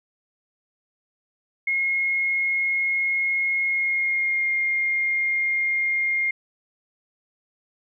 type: tone with pitch glide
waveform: sine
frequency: 2157 to 2124 Hz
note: C#7 to C7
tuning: -48 to +25 cents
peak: -20 dBFS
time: 1.67-6.31 s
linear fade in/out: 5 ms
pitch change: -27 cents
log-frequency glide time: 3.65-4.5 s
effects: none